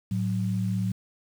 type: tone pair together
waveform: sine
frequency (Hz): 110 / 185.96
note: A2 / F#3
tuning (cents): 0 / +9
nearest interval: major sixth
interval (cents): 909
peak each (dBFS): -27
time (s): 0.11-0.92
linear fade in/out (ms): 5
effects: 8-bit